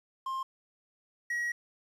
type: tone pair in turn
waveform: triangle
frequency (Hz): 1059 / 1907.2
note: C6 / A#6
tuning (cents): +21 / +39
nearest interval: minor seventh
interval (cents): 1018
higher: second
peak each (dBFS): -30 / -28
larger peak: second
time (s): 0.26-0.43 / 1.3-1.52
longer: second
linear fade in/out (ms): 5
effects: resampled to 32000 Hz + 10-bit